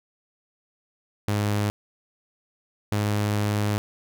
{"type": "tone pair in turn", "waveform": "sawtooth", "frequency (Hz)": [103.7, 104.13], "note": ["G#2", "G#2"], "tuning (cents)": [-2, 5], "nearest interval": "unison", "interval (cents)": 7, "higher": "second", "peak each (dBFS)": -18, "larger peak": "neither", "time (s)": [[1.28, 1.7], [2.92, 3.78]], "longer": "second", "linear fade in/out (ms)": 0, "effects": []}